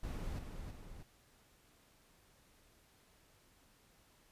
brown noise with echo, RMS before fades -41 dBFS, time 0.03-0.39 s, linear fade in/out 5 ms, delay 320 ms, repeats 2, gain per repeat -5 dB, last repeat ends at 1.03 s, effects pink hiss -68 dBFS RMS until 4.31 s + resampled to 32000 Hz

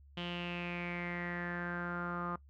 sawtooth tone with low-pass filter sweep, 174.61 Hz, F3, in tune, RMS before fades -39 dBFS, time 0.17-2.36 s, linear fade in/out 5 ms, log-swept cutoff 3100 to 1200 Hz, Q 7.5, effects noise-tail reverb RT60 0.1 s tail -20 dB re dry + added 70 Hz sine -56 dBFS peak until 2.49 s

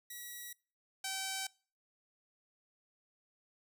5% pulse tone pair in turn, 1930 / 770.1 Hz, B6 / G5, -40 / -31 cents, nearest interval octave + major third, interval 1591 cents, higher first, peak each -34 / -25 dBFS, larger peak second, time 0.1-0.53 / 1.04-1.47 s, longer neither, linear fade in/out 5 ms, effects noise-tail reverb RT60 0.4 s tail -24 dB re dry

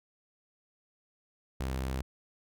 sawtooth tone, 65.41 Hz, C2, in tune, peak -28 dBFS, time 1.6-2.02 s, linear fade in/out 5 ms, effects none

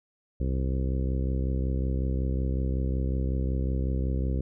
harmonic tone, 65.41 Hz, C2, in tune, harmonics 1 / 2 / 3 / 4 / 5 / 6 / 7 / 8, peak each -26 / -32 / -36 / -38 / -40 / -42 / -43 / -44 dBFS, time 0.4-4.41 s, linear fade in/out 5 ms, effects none

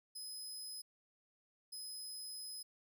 25% pulse tone bursts at uneven times, 5060 Hz, D#8, 28 cents sharp, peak -40 dBFS, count 2, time 0.15-0.82 / 1.72-2.63 s, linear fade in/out 10 ms, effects none

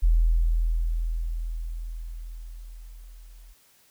sine tone with level ramp, 41.2 Hz, E1, in tune, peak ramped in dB -15 to -45 dBFS, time 0.02-3.54 s, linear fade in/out 20 ms, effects white hiss -60 dBFS RMS until 3.9 s

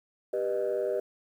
sine chord, G augmented, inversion none, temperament just, 392 / 490 / 612.5 Hz, G4 / B4 / D#5, 0 / -14 / -27 cents, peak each -30 dBFS, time 0.33-1 s, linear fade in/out 5 ms, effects tanh soft clip ceiling -21 dBFS + 10-bit

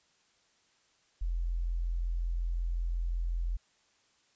sine tone, 42.74 Hz, F1, 37 cents flat, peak -29 dBFS, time 1.21-3.57 s, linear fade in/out 10 ms, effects white hiss -69 dBFS RMS until 4.35 s + resampled to 16000 Hz

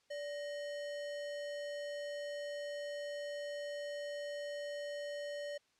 sine tone with sample-and-hold, 580 Hz, D5, 22 cents flat, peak -39 dBFS, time 0.1-5.58 s, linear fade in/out 10 ms, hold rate 2450 Hz, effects white hiss -74 dBFS RMS until 5.79 s + low-pass 6000 Hz 12 dB/octave

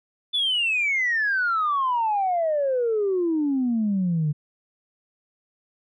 sine exponential sweep, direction down, 3520 to 144.8 Hz, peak -19 dBFS, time 0.33-4.33 s, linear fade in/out 20 ms, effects tanh soft clip ceiling -16 dBFS

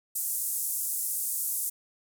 white band-pass noise, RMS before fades -31 dBFS, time 0.15-1.7 s, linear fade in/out 10 ms, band 8100 to 14000 Hz, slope 24 dB/octave, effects none

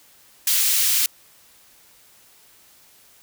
white high-pass noise, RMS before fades -19 dBFS, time 0.47-1.06 s, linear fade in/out 2 ms, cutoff 2500 Hz, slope 12 dB/octave, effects white hiss -53 dBFS RMS until 3.22 s

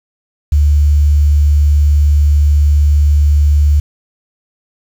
sine tone with quantisation, 73.42 Hz, D2, in tune, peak -6 dBFS, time 0.52-3.8 s, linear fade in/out 5 ms, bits 6, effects none

